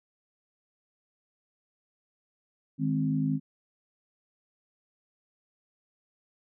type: chord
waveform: sine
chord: Ab major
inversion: second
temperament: equal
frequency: 155.56 / 207.7 / 261.6 Hz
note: Eb3 / Ab3 / C4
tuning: 0 / 0 / 0 cents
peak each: -28 / -33 / -28 dBFS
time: 2.78-3.4 s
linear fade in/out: 50 ms
effects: none